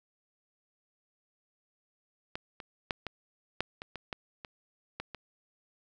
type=clicks; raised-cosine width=0.3 ms; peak=-20 / -26 / -14 / -20 / -13 / -24 / -24 / -19 / -26 / -20 / -25 dBFS; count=11; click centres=2.355 / 2.602 / 2.908 / 3.067 / 3.606 / 3.819 / 3.957 / 4.128 / 4.448 / 5 / 5.147 s; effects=none